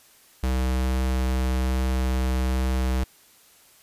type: tone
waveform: square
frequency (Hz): 64.2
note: C2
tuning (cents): -32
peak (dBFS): -22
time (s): 0.43-3.04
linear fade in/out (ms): 5
effects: white hiss -55 dBFS RMS until 3.82 s + resampled to 32000 Hz